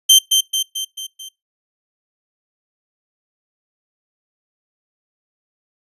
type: tone with echo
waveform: sawtooth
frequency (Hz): 3126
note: G7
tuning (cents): -6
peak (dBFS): -3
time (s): 0.09-0.19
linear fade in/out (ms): 10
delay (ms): 220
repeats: 5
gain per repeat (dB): -5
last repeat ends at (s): 1.29
effects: noise-tail reverb RT60 0.2 s tail -23 dB re dry + resampled to 32000 Hz